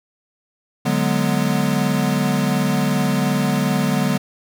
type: chord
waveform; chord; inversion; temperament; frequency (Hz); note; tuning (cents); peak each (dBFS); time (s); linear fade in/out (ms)
square; G# half-diminished seventh; second; equal with one note detuned; 146.83 / 185 / 207.7 / 246.1; D3 / F#3 / G#3 / B3; 0 / 0 / 0 / -6; -23; 0.85-4.18; 10
effects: none